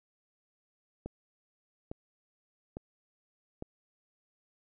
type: click train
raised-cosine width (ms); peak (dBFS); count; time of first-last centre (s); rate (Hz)
2; -25; 4; 1.06-3.624; 1.17
effects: none